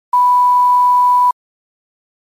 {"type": "tone with quantisation", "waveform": "sine", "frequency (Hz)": 987.8, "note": "B5", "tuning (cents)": 0, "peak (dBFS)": -7, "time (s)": [0.13, 1.31], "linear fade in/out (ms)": 5, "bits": 6, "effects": ["MP3 64 kbps"]}